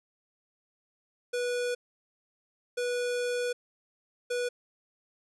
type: tone bursts at uneven times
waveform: square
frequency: 489 Hz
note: B4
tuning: 17 cents flat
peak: -29 dBFS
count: 3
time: 1.33-1.75 / 2.77-3.53 / 4.3-4.49 s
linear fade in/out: 10 ms
effects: resampled to 24000 Hz